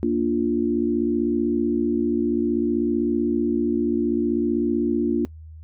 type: chord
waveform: sine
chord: Bb major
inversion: none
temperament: equal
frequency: 233.1 / 293.7 / 349.2 Hz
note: Bb3 / D4 / F4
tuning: 0 / 0 / 0 cents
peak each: -23 dBFS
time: 0.03-5.25 s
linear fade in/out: 0 ms
effects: noise-tail reverb RT60 0.1 s tail -21 dB re dry + added 79 Hz sine -38 dBFS peak until 5.63 s